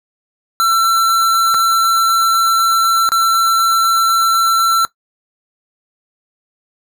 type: tone with dropouts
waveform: square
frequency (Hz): 1346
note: E6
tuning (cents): +36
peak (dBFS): -11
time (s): 0.6-4.85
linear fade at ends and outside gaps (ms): 0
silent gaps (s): 1.542-1.545 / 3.09-3.119
effects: noise-tail reverb RT60 0.1 s tail -17 dB re dry